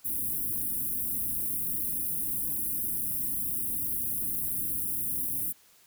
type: band-stop noise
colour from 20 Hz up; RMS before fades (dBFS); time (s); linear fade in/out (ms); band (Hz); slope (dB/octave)
white; -31; 0.04-5.53; 20; 330 to 9900; 48
effects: white hiss -60 dBFS RMS until 5.86 s